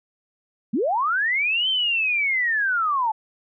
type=linear two-way sweep; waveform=sine; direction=up then down; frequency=183.2 to 3136 to 845 Hz; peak=-19 dBFS; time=0.73-3.12 s; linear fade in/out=10 ms; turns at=1.69 s; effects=none